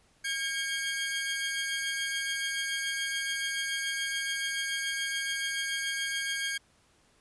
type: tone cluster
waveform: sawtooth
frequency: 1619 / 2230 / 3231 Hz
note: G#6 / C#7 / G#7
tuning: -45 / +10 / -48 cents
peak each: -29 / -33 / -34 dBFS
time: 0.24-6.58 s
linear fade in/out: 10 ms
effects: pink hiss -65 dBFS RMS until 7.2 s + resampled to 24000 Hz